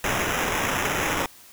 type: noise with sample-and-hold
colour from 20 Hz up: violet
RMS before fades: -25 dBFS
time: 0.04-1.26 s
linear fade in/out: 2 ms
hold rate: 4410 Hz
effects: white hiss -49 dBFS RMS until 1.52 s